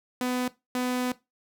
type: tone pair in turn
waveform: sawtooth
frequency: 250.2 / 250.2 Hz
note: B3 / B3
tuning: +23 / +23 cents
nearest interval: unison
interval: 0 cents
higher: neither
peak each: -22 dBFS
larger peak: neither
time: 0.21-0.48 / 0.75-1.12 s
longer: second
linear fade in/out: 2 ms
effects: noise-tail reverb RT60 0.2 s tail -17 dB re dry